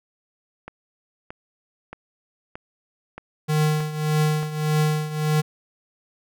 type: click train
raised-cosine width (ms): 0.5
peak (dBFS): -20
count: 7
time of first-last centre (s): 0.68-4.43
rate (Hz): 1.6
type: tone with tremolo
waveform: square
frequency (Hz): 153.1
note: D#3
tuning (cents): -28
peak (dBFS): -17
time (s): 3.48-5.42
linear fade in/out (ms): 20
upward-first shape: triangle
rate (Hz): 1.7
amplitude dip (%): 80
effects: none